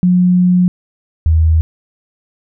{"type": "tone pair in turn", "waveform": "sine", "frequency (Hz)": [180, 80.18], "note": ["F#3", "E2"], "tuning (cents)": [-47, -47], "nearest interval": "octave + major second", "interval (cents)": 1400, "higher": "first", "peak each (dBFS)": -7, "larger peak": "neither", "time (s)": [[0.03, 0.68], [1.26, 1.61]], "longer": "first", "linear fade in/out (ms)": 0, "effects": []}